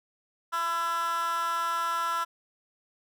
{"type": "tone with high-pass filter", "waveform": "15% pulse", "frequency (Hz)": 335.7, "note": "E4", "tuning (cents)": 32, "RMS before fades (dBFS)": -29, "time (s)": [0.52, 2.25], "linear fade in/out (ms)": 20, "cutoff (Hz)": 1200, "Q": 7.8, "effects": []}